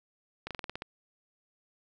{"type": "slowing click train", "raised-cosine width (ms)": 0.3, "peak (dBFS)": -21, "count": 8, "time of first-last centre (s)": [0.47, 0.821], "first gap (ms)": 37, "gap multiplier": 1.1, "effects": []}